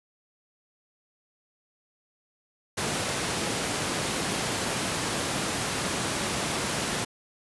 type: high-pass noise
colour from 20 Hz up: pink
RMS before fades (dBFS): -29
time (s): 2.77-7.05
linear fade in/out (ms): 10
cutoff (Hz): 120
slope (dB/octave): 12
effects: resampled to 24000 Hz